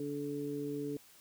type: harmonic tone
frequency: 144.3 Hz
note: D3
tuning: 30 cents flat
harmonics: 1 / 2 / 3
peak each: -45 / -38 / -39 dBFS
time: 0-0.97 s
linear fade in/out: 2 ms
effects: white hiss -60 dBFS RMS until 1.2 s